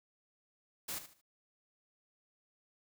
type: noise with echo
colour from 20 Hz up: white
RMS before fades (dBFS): -40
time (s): 0.88-0.99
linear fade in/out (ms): 10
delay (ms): 75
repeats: 3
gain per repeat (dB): -11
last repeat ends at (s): 1.215
effects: none